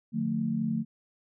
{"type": "tone cluster", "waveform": "sine", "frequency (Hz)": [149.9, 180.2, 224.3], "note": ["D3", "F#3", "A3"], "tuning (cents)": [36, -45, 34], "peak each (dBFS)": [-34, -33, -28], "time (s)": [0.12, 0.85], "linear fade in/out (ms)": 50, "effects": []}